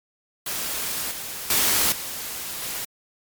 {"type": "noise with level steps", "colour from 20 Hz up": "white", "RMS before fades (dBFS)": [-28, -33, -20, -32, -30], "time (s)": [0.46, 2.85], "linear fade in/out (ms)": 5, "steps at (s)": [1.11, 1.5, 1.92, 2.62], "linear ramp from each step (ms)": 2, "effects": ["MP3 96 kbps"]}